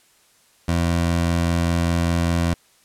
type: tone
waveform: 20% pulse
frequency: 85 Hz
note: F2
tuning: 46 cents flat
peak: -13 dBFS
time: 0.68-2.54 s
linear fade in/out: 5 ms
effects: white hiss -57 dBFS RMS until 2.84 s + low-pass 11000 Hz 12 dB/octave